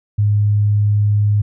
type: tone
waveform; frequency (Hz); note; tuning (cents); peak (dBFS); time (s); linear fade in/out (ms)
sine; 103.83; G#2; 0; -11; 0.18-1.42; 10
effects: none